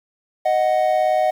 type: tone pair together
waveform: triangle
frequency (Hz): 622.3 / 740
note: D#5 / F#5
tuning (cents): 0 / 0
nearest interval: minor third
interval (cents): 300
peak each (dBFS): -16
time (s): 0.45-1.31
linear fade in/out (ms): 10
effects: 8-bit